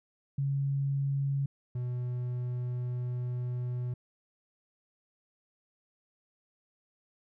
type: tone pair in turn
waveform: sine / triangle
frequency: 138.7 / 123.57 Hz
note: C#3 / B2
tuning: +1 / +1 cents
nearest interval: major second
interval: 200 cents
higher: first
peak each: -27 / -29 dBFS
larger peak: first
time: 0.38-1.46 / 1.75-3.94 s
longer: second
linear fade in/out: 5 ms
effects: none